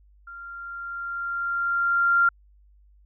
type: tone with level ramp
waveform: sine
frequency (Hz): 1388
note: F6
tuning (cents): -11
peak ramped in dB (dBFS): -38 to -15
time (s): 0.27-2.29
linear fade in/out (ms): 5
effects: added 50 Hz sine -53 dBFS peak until 3.05 s